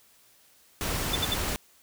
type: noise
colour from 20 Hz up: pink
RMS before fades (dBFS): -30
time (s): 0.81-1.56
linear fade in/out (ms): 0
type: tone bursts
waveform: sine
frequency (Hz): 3520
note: A7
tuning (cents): 0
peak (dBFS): -24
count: 3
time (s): 1.13-1.343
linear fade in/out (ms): 5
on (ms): 27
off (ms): 66
effects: white hiss -60 dBFS RMS until 1.82 s